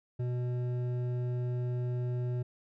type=tone with hard clipping; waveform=sine; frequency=123.47 Hz; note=B2; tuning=in tune; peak=-32 dBFS; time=0.19-2.43 s; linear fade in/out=10 ms; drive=9 dB; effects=none